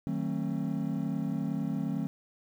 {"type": "chord", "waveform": "triangle", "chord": "D# diminished seventh", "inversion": "none", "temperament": "just", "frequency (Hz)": [155.56, 186.68, 224, 268.8], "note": ["D#3", "F#3", "A3", "C4"], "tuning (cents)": [0, 16, 31, 47], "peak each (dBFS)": -33, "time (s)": [0.07, 2.07], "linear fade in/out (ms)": 0, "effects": ["10-bit"]}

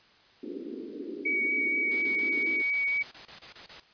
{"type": "band-pass noise", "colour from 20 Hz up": "pink", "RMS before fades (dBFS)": -39, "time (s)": [0.43, 2.62], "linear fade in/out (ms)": 5, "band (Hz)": [250, 420], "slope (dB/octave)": 48}
{"type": "tone with vibrato", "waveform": "sine", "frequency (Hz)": 2256, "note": "C#7", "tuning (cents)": 30, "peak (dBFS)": -25, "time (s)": [1.25, 3.03], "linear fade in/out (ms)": 10, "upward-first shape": "sine", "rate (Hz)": 4.2, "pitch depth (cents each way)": 12}
{"type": "noise bursts", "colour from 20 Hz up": "white", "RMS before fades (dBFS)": -44, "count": 14, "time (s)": [1.91, 3.801], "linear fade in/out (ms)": 5, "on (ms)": 110, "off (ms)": 27}
{"effects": ["white hiss -59 dBFS RMS until 3.93 s", "resampled to 11025 Hz"]}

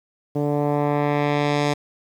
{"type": "tone with low-pass filter sweep", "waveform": "10% pulse", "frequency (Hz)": 146, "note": "D3", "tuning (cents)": -10, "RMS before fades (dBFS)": -21, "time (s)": [0.35, 1.74], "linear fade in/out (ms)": 10, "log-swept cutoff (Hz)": [450, 6600], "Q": 0.91, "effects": ["8-bit"]}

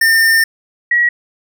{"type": "tone pair in turn", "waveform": ["square", "sine"], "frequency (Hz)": [1808, 1915.5], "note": ["A6", "A#6"], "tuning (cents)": [47, 47], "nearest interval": "minor second", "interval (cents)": 100, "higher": "second", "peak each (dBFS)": -9, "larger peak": "neither", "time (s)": [[0.01, 0.44], [0.91, 1.09]], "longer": "first", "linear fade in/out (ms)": 5, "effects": []}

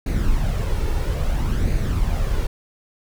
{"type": "noise with flanger", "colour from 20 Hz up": "brown", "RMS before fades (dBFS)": -20, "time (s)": [0.06, 2.47], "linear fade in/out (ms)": 5, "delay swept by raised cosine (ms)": [0.46, 2.26], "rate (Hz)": 0.6, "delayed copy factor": 0.5, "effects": []}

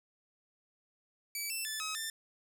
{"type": "tone with pitch steps", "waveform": "10% pulse", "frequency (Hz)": [2298, 2669, 1748, 1275, 1784], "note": ["D7", "E7", "A6", "D#6", "A6"], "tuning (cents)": [-38, 21, -12, 42, 23], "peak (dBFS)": -27, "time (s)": [1.35, 2.1], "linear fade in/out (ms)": 2, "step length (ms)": 150, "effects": []}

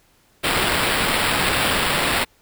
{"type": "noise with sample-and-hold", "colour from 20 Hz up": "blue", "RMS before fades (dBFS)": -20, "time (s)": [0.43, 2.25], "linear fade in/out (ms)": 20, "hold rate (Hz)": 6300, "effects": ["pink hiss -58 dBFS RMS until 2.41 s"]}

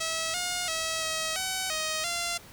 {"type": "tone with pitch steps", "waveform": "5% pulse", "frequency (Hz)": [648, 715, 646, 639, 755, 628, 690], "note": ["E5", "F5", "E5", "D#5", "F#5", "D#5", "F5"], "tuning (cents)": [-30, 41, -35, 46, 35, 16, -21], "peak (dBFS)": -17, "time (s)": [0, 2.38], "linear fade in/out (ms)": 10, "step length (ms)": 340, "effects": ["pink hiss -50 dBFS RMS until 2.52 s"]}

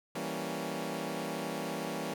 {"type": "chord", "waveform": "15% pulse", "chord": "E diminished seventh", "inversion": "none", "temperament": "equal", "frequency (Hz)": [164.81, 196, 233.1, 277.2], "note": ["E3", "G3", "Bb3", "Db4"], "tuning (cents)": [0, 0, 0, 0], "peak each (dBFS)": -34, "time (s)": [0.15, 2.14], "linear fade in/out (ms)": 5, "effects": []}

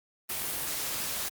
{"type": "noise", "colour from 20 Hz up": "white", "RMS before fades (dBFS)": -33, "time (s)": [0.29, 1.29], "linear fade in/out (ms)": 10, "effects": ["Opus 32 kbps"]}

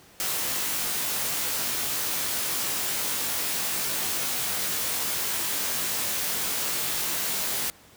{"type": "noise with comb filter", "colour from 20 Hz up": "white", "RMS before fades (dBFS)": -28, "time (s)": [0.2, 7.7], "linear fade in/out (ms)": 0, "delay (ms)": 19, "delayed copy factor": -0.95, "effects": ["pink hiss -53 dBFS RMS until 7.96 s", "high-pass 80 Hz 12 dB/octave"]}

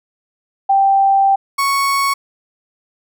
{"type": "tone pair in turn", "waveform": ["sine", "35% pulse"], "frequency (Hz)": [784, 1108.7], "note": ["G5", "C#6"], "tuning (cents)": [0, 0], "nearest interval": "tritone", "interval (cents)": 600, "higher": "second", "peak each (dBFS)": [-9, -12], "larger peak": "first", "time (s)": [[0.69, 1.36], [1.58, 2.14]], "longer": "first", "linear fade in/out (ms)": 10, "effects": []}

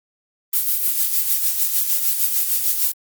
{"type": "noise with tremolo", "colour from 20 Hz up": "violet", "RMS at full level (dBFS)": -17, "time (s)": [0.53, 2.92], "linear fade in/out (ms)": 5, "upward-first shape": "sine", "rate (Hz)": 6.6, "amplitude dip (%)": 50, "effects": ["Opus 24 kbps"]}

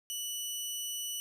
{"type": "tone", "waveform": "15% pulse", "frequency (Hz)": 2960, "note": "F#7", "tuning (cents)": 0, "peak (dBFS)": -28, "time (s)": [0.1, 1.2], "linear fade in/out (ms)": 0, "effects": []}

